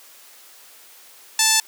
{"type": "tone with band-pass filter", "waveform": "sawtooth", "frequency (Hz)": 880, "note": "A5", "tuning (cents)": 0, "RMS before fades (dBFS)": -17, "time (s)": [1.39, 1.6], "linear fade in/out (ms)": 2, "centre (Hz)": 7000, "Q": 1.3, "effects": ["white hiss -47 dBFS RMS until 1.67 s", "high-pass 400 Hz 12 dB/octave"]}